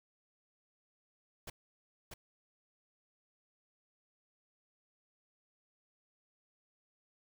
pink noise with echo, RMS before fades -45 dBFS, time 1.47-1.5 s, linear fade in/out 5 ms, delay 640 ms, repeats 1, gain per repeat -3 dB, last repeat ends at 2.14 s, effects none

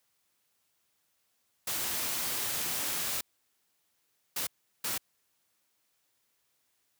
white noise bursts at uneven times, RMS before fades -33 dBFS, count 3, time 1.67-3.21 / 4.36-4.47 / 4.84-4.98 s, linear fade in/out 5 ms, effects white hiss -75 dBFS RMS until 6.99 s + high-pass 60 Hz 12 dB/octave

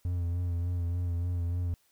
triangle tone with vibrato, 87.2 Hz, F2, 2 cents flat, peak -26 dBFS, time 0.05-1.74 s, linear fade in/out 0 ms, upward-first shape sine, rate 3.4 Hz, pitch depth 35 cents each way, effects white hiss -69 dBFS RMS until 1.91 s

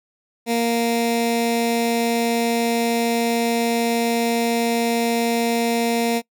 15% pulse tone with notch filter, 233.1 Hz, A#3, in tune, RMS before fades -20 dBFS, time 0.46-6.22 s, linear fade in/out 50 ms, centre 1200 Hz, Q 1.4, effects noise-tail reverb RT60 0.1 s tail -24 dB re dry

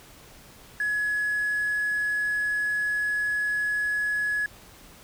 triangle tone with hard clipping, 1689 Hz, G#6, 29 cents sharp, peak -24 dBFS, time 0.8-4.46 s, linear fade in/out 2 ms, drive 4 dB, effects pink hiss -50 dBFS RMS until 5.03 s

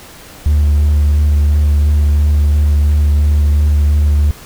triangle tone with vibrato, 73.9 Hz, D2, 11 cents sharp, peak -5 dBFS, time 0.46-4.31 s, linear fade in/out 0 ms, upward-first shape sine, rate 2.9 Hz, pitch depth 15 cents each way, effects tanh soft clip ceiling -2 dBFS + pink hiss -36 dBFS RMS until 4.45 s

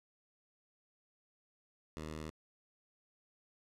10% pulse tone, 77.78 Hz, D#2, in tune, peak -34 dBFS, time 1.97-2.3 s, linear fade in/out 0 ms, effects low-pass 10000 Hz 12 dB/octave

